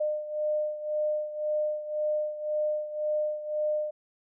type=beating tone pair; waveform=sine; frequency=605 / 606.9 Hz; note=D#5 / D#5; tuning=-49 / -43 cents; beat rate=1.9 Hz; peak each=-28 / -33 dBFS; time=0-3.91 s; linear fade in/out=10 ms; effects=none